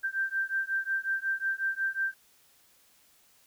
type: beating tone pair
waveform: sine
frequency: 1568 / 1573.5 Hz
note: G6 / G6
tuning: 0 / +6 cents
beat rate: 5.5 Hz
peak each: -31 dBFS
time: 0.03-2.14 s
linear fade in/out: 20 ms
effects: white hiss -63 dBFS RMS until 3.46 s